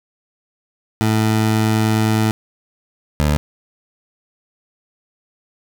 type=tone pair in turn; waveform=20% pulse; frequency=109.5 / 74.41 Hz; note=A2 / D2; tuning=-8 / +23 cents; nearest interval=perfect fifth; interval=669 cents; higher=first; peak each=-9 dBFS; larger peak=neither; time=1.01-2.31 / 3.2-3.37 s; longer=first; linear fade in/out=0 ms; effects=none